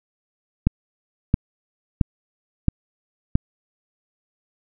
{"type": "click train", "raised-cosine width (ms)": 5, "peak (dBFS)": -3, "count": 5, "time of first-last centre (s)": [0.67, 3.355], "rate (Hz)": 1.49, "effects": []}